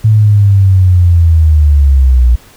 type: linear sweep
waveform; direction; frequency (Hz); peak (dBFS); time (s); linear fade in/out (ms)
sine; down; 110 to 58.7; -3; 0.04-2.36; 10
effects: pink hiss -40 dBFS RMS until 2.56 s